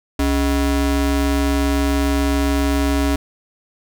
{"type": "ring-modulated tone", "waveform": "square", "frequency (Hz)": 173.3, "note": "F3", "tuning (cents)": -13, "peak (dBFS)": -13, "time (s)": [0.19, 3.16], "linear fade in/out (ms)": 5, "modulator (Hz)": 107, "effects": []}